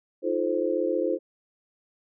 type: chord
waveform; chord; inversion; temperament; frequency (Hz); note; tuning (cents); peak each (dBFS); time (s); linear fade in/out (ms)
sine; F dominant seventh; third; just; 314.3 / 349.2 / 436.5 / 523.8; Eb4 / F4 / A4 / C5; +18 / 0 / -14 / +2; -30 / -28 / -30 / -27; 0.22-1.19; 50
effects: none